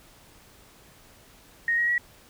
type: tone with pitch steps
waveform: sine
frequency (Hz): 1864.7 / 1894 / 1923.8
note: A#6 / A#6 / B6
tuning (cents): 0 / +27 / -46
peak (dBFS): -21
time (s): 1.68-1.98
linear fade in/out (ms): 2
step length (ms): 100
effects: pink hiss -54 dBFS RMS until 2.29 s

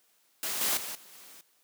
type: noise with level steps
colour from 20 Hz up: white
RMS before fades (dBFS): -33 / -28 / -38 / -53 / -51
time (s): 0.43-1.41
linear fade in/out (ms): 0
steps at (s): 0.61 / 0.77 / 0.95 / 1.12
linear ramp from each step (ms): 2
effects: white hiss -68 dBFS RMS until 1.63 s + high-pass 200 Hz 12 dB/octave

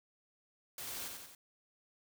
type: noise with echo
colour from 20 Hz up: white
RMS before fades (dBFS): -44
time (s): 0.78-1.08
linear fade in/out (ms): 2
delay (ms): 90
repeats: 3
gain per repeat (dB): -4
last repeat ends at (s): 1.35
effects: none

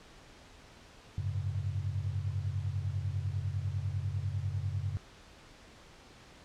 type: chord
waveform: sine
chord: F# suspended second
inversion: none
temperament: equal with one note detuned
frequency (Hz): 93.79 / 103.83 / 138.59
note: F#2 / G#2 / C#3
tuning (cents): +24 / 0 / 0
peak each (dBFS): -34 / -36 / -39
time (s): 1.18-4.97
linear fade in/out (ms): 0
effects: pink hiss -55 dBFS RMS until 6.44 s + low-pass 6000 Hz 12 dB/octave

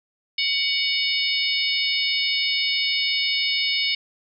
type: harmonic tone with a mistuned harmonic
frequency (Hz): 734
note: F#5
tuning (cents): -14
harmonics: 3 / 4 / 5 / 6 / 7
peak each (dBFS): -25 / -26 / -27 / -28 / -28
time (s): 0.38-3.95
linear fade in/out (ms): 5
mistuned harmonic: 3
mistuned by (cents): +35
effects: none

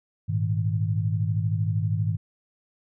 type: chord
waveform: sine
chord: Ab suspended second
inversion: none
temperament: equal with one note detuned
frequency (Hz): 103.83 / 116.54 / 157.83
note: Ab2 / Bb2 / Eb3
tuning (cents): 0 / 0 / +25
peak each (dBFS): -24 / -29 / -28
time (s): 0.28-2.17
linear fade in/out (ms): 20
effects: none

